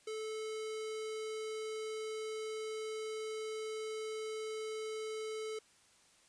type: tone with notch filter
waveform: square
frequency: 435.8 Hz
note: A4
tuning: 17 cents flat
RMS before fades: -41 dBFS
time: 0.07-5.59 s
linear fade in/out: 5 ms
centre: 970 Hz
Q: 1.2
effects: white hiss -66 dBFS RMS until 6.28 s + resampled to 22050 Hz